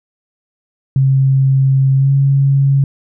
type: tone with pitch glide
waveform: sine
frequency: 134.5 to 137.88 Hz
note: C3 to C#3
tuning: +48 to -9 cents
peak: -8 dBFS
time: 0.96-2.84 s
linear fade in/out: 2 ms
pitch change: +43 cents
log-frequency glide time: 1.96-2.11 s
effects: none